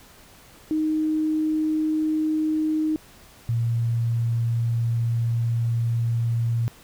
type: tone pair in turn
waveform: sine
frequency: 311.1 / 116.53 Hz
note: D#4 / A#2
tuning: 0 / 0 cents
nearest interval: octave + perfect fourth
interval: 1700 cents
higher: first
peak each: -20 dBFS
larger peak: neither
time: 0.71-2.96 / 3.49-6.68 s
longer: second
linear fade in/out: 0 ms
effects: pink hiss -50 dBFS RMS until 6.83 s